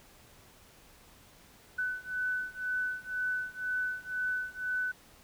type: beating tone pair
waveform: sine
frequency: 1500 / 1502 Hz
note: F#6 / F#6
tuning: +23 / +26 cents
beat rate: 2 Hz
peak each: -34 / -35 dBFS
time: 1.78-4.92 s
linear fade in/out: 10 ms
effects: pink hiss -58 dBFS RMS until 5.23 s